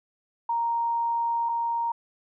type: tone pair in turn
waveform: sine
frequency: 932.3 / 932.3 Hz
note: A#5 / A#5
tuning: 0 / 0 cents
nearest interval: unison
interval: 0 cents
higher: neither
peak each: -23 / -24 dBFS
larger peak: first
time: 0.49-1.49 / 1.49-1.92 s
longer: first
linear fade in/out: 5 ms
effects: none